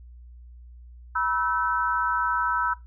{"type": "tone cluster", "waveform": "sine", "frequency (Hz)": [973, 1311, 1523], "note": ["B5", "E6", "F#6"], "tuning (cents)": [-26, -10, 50], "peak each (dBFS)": [-27, -25, -28], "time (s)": [1.15, 2.74], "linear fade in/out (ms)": 10, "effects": ["noise-tail reverb RT60 0.2 s tail -19 dB re dry", "added 60 Hz sine -43 dBFS peak until 2.86 s"]}